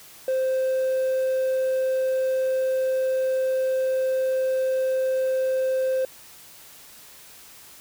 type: tone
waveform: triangle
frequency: 522 Hz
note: C5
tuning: 4 cents flat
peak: -18 dBFS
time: 0.28-6.05 s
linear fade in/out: 2 ms
effects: tanh soft clip ceiling -14 dBFS + white hiss -47 dBFS RMS until 7.8 s